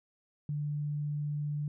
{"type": "tone", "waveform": "sine", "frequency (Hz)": 147.5, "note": "D3", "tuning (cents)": 8, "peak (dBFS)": -31, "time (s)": [0.49, 1.68], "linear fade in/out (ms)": 2, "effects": []}